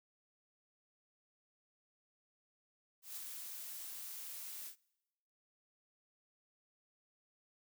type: noise with ADSR envelope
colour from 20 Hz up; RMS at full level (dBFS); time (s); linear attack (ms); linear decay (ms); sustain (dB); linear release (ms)
blue; -44; 3.02-4.76; 150; 10; -3; 93
effects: noise-tail reverb RT60 1.0 s tail -25 dB re dry